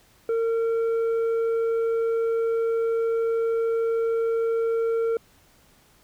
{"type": "tone with tanh clipping", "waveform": "sine", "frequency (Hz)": 456.6, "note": "A#4", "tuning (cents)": -36, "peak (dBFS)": -22, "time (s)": [0.29, 5.17], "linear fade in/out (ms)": 2, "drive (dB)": 5, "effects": ["pink hiss -58 dBFS RMS until 6.03 s"]}